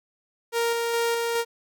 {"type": "tone with tremolo", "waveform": "sawtooth", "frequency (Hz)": 466.2, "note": "A#4", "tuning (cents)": 0, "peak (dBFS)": -18, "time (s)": [0.52, 1.45], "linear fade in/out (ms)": 50, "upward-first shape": "square", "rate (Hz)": 2.4, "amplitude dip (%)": 25, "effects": []}